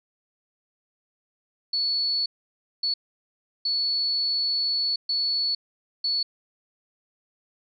sine tone bursts at uneven times, 4423 Hz, C#8, 5 cents flat, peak -22 dBFS, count 5, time 1.73-2.26 / 2.83-2.94 / 3.65-4.96 / 5.09-5.55 / 6.04-6.23 s, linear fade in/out 5 ms, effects none

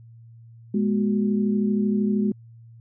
sine tone cluster, 207.5 / 240.4 / 372.1 Hz, G#3 / B3 / F#4, -1 / -46 / +10 cents, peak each -20 / -28 / -29 dBFS, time 0.74-2.32 s, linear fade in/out 5 ms, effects added 115 Hz sine -44 dBFS peak until 2.8 s

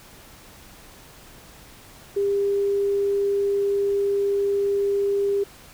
sine tone, 400.4 Hz, G4, 37 cents sharp, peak -19 dBFS, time 2.16-5.44 s, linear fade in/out 10 ms, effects pink hiss -47 dBFS RMS until 5.73 s

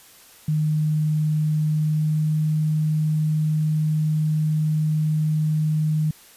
sine tone with pitch glide, 153.5 to 154.48 Hz, D#3 to D#3, -23 to -12 cents, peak -18 dBFS, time 0.48-6.11 s, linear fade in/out 5 ms, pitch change +11 cents, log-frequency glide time 1.67-2.38 s, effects white hiss -49 dBFS RMS until 6.36 s + resampled to 32000 Hz

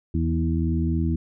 harmonic tone with a mistuned harmonic, 81.2 Hz, E2, 26 cents flat, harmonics 1 / 2 / 3 / 4, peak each -23 / -26 / -28 / -29 dBFS, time 0.14-1.16 s, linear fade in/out 5 ms, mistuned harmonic 2, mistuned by +24 cents, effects none

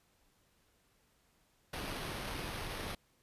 pink noise with sample-and-hold, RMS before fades -41 dBFS, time 1.73-2.95 s, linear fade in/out 5 ms, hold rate 7350 Hz, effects pink hiss -72 dBFS RMS until 3.22 s + resampled to 32000 Hz

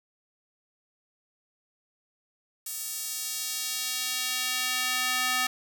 square tone with high-pass filter sweep, 253.3 Hz, B3, 44 cents sharp, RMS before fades -30 dBFS, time 2.66-5.47 s, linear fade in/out 5 ms, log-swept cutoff 8500 to 1400 Hz, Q 0.83, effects 8-bit

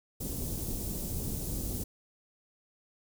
pink band-stop noise, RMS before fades -35 dBFS, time 0.2-1.84 s, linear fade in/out 10 ms, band 330 to 8600 Hz, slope 12 dB/octave, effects none

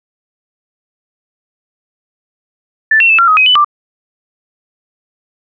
sine tone with pitch steps, 1761 / 2714 / 2627 / 1372 / 1262 / 2527 / 2993 / 1181 Hz, A6 / E7 / E7 / F6 / D#6 / D#7 / F#7 / D6, +1 / +50 / -7 / -31 / +24 / +26 / +19 / +9 cents, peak -5 dBFS, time 2.91-3.646 s, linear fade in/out 5 ms, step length 92 ms, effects none

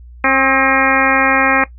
harmonic tone with a mistuned harmonic, 267.9 Hz, C4, 41 cents sharp, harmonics 1 / 2 / 3 / 4 / 5 / 6 / 7 / 8 / 9, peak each -19 / -19 / -19 / -19 / -19 / -19 / -19 / -19 / -19 dBFS, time 0.24-1.64 s, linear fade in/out 2 ms, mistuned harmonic 5, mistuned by -48 cents, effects noise-tail reverb RT60 0.1 s tail -17 dB re dry + added 60 Hz sine -34 dBFS peak until 1.78 s

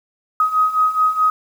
sine beating tone pair, 1257 / 1261.7 Hz, D#6 / D#6, +17 / +24 cents, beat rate 4.7 Hz, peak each -19 / -15 dBFS, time 0.4-1.3 s, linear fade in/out 2 ms, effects 7-bit

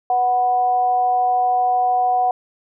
sine tone with amplitude modulation, 740 Hz, F#5, in tune, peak -12 dBFS, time 0.1-2.31 s, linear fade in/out 2 ms, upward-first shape sine, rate 247 Hz, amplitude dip 50%, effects none

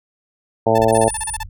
harmonic tone, 112.1 Hz, A2, 33 cents sharp, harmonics 1 / 2 / 3 / 4 / 5 / 6 / 7 / 8, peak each -23 / -23 / -24 / -18 / -18 / -18 / -22 / -22 dBFS, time 0.66-1.09 s, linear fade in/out 10 ms
sawtooth tone bursts, 881 Hz, A5, 2 cents sharp, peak -20 dBFS, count 11, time 0.75-1.433 s, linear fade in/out 5 ms, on 33 ms, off 32 ms
pink low-pass noise, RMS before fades -35 dBFS, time 0.79-1.49 s, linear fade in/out 5 ms, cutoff 100 Hz, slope 24 dB/octave
sine tone, 9400 Hz, D9, 1 cent sharp, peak -24 dBFS, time 0.92-1.37 s, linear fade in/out 10 ms
effects none

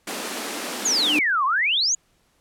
pink high-pass noise, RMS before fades -30 dBFS, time 0.07-1.19 s, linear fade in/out 5 ms, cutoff 210 Hz, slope 48 dB/octave
sine tone with exponential growth, 300 Hz, D4, 37 cents sharp, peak -19 dBFS, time 0.84-1.19 s, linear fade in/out 2 ms, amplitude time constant 75 ms
sine exponential two-way sweep, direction down then up, 6990 to 1017 to 6990 Hz, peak -18 dBFS, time 0.85-1.95 s, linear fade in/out 5 ms, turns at 1.45 s
effects pink hiss -64 dBFS RMS until 2.4 s + low-pass 12000 Hz 12 dB/octave

